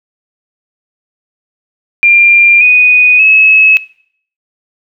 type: tone with pitch steps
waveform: sine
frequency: 2390 / 2483 / 2579 Hz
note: D7 / D#7 / E7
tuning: +30 / -4 / -39 cents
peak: -3 dBFS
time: 2.03-3.77 s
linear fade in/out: 0 ms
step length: 580 ms
effects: noise-tail reverb RT60 0.6 s tail -20 dB re dry